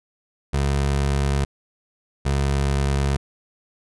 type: tone pair in turn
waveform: 25% pulse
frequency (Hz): 69.7 / 69.33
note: C#2 / C#2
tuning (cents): +10 / +1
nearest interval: unison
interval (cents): 9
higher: first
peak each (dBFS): -15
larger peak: neither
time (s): 0.53-1.45 / 2.25-3.17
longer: neither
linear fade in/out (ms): 10
effects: resampled to 24000 Hz